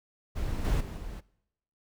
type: noise with level steps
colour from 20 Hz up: brown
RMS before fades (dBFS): -32 / -26 / -37 / -39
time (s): 0.35-1.21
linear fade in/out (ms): 20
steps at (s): 0.64 / 0.8 / 0.97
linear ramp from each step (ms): 10
effects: noise-tail reverb RT60 0.8 s tail -21 dB re dry